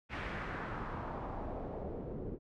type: noise with low-pass filter sweep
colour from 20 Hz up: pink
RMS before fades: -41 dBFS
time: 0.09-2.39 s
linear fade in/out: 50 ms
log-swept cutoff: 2300 to 370 Hz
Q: 1.8
effects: none